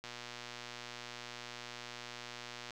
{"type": "click train", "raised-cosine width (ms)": 0.2, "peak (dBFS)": -27, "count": 321, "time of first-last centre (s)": [0.04, 2.707], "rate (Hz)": 120, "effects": []}